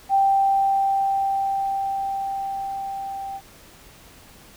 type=tone with level ramp; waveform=sine; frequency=784 Hz; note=G5; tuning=in tune; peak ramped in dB=-14 to -29 dBFS; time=0.09-3.41 s; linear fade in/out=50 ms; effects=pink hiss -48 dBFS RMS until 4.56 s